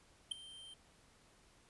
square tone with ADSR envelope, 3137 Hz, G7, 1 cent sharp, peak -32 dBFS, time 0.31-0.74 s, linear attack 9 ms, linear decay 4 ms, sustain -20 dB, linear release 5 ms, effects pink hiss -67 dBFS RMS until 1.69 s + resampled to 24000 Hz

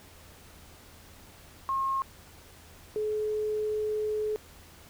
sine tone pair in turn, 1076 / 427 Hz, C6 / G#4, +48 / +48 cents, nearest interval octave + major third, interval 1600 cents, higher first, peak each -26 / -27 dBFS, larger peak first, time 1.69-2.02 / 2.96-4.36 s, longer second, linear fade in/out 0 ms, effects added 82 Hz sine -57 dBFS peak until 4.89 s + pink hiss -53 dBFS RMS until 4.89 s

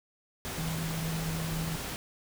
sine tone in noise, 161.8 Hz, E3, 32 cents flat, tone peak -32 dBFS, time 0.58-1.76 s, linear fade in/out 0 ms, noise pink, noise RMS -37 dBFS, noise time 0.45-1.96 s, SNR +2 dB, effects none

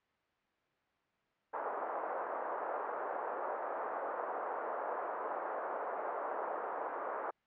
pink band-pass noise, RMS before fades -39 dBFS, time 1.53-7.31 s, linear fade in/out 10 ms, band 490 to 1300 Hz, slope 24 dB/octave, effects white hiss -75 dBFS RMS until 7.46 s + low-pass 2000 Hz 12 dB/octave

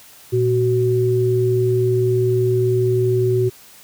sine tone pair together, 117.81 / 373.6 Hz, A#2 / F#4, +19 / +17 cents, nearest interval octave + minor sixth, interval 1998 cents, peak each -18 / -16 dBFS, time 0.32-3.5 s, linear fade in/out 20 ms, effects white hiss -45 dBFS RMS until 3.83 s

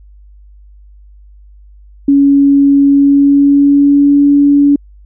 sine tone with pitch glide, 280 to 285.2 Hz, C#4 to C#4, +18 to +49 cents, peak -4 dBFS, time 2.08-4.76 s, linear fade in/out 5 ms, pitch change +31 cents, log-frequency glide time 2.88-4.24 s, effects added 50 Hz sine -36 dBFS peak until 5.05 s

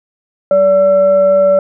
sine tone with frequency modulation, 575 Hz, D5, 37 cents flat, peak -6 dBFS, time 0.51-1.59 s, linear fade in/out 2 ms, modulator 768 Hz, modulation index 0.26, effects none

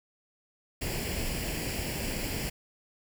pink noise with comb filter, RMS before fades -33 dBFS, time 0.81-2.5 s, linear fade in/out 10 ms, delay 0.4 ms, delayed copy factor +0.65, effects none

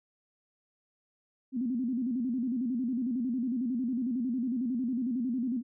sine tone with vibrato, 246.4 Hz, B3, 4 cents flat, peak -28 dBFS, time 1.52-5.63 s, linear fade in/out 50 ms, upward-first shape square, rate 11 Hz, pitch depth 110 cents each way, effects none

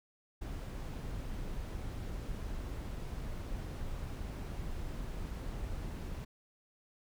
brown noise, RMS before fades -40 dBFS, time 0.41-6.25 s, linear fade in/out 10 ms, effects none

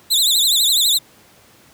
sawtooth tone with vibrato, 3774 Hz, A#7, 21 cents sharp, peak -10 dBFS, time 0.1-0.99 s, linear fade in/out 20 ms, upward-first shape triangle, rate 12 Hz, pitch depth 190 cents each way, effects pink hiss -49 dBFS RMS until 1.73 s + high-pass 100 Hz 12 dB/octave

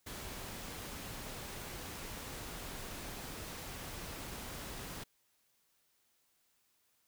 pink noise, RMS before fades -45 dBFS, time 0.06-5.04 s, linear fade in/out 10 ms, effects white hiss -75 dBFS RMS until 7.07 s

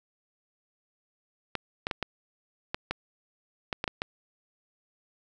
clicks, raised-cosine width 0.3 ms, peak -13 dBFS, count 10, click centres 1.553 / 1.869 / 1.912 / 2.027 / 2.745 / 2.91 / 3.728 / 3.841 / 3.878 / 4.019 s, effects none

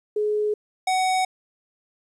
sine / square tone pair in turn, 421.6 / 747.9 Hz, G#4 / F#5, +26 / +18 cents, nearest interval minor seventh, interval 992 cents, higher second, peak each -20 dBFS, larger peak neither, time 0.16-0.54 / 0.87-1.25 s, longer neither, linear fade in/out 5 ms, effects resampled to 24000 Hz + 10-bit

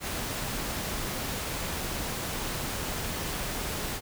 pink noise, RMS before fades -33 dBFS, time 0-4.01 s, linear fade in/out 50 ms, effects none

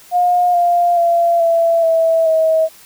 sine tone with pitch steps, 713 / 697.9 / 683.2 / 668.7 / 654.6 / 640.7 Hz, F5 / F5 / F5 / E5 / E5 / E5, +36 / -1 / -38 / +25 / -12 / -49 cents, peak -10 dBFS, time 0.11-2.69 s, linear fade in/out 50 ms, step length 430 ms, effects white hiss -43 dBFS RMS until 2.85 s

